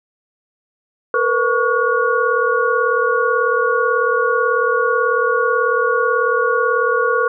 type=tone cluster; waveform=sine; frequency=457.9 / 496.1 / 1122 / 1440 Hz; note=A#4 / B4 / C#6 / F#6; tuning=-31 / +8 / +21 / -47 cents; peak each=-19 dBFS; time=1.14-7.28 s; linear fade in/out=2 ms; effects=none